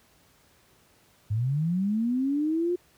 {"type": "linear sweep", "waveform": "sine", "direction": "up", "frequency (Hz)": [100, 360], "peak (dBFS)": -23, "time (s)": [1.3, 2.76], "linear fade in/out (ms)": 10, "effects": ["pink hiss -61 dBFS RMS until 2.97 s", "high-pass 60 Hz 12 dB/octave"]}